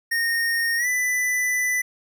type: tone with pitch glide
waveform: square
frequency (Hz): 1848 to 1992.1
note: A#6 to B6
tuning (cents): -16 to +14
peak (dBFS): -21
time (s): 0.11-1.82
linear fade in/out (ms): 10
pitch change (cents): +130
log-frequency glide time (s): 0.77-0.87
effects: none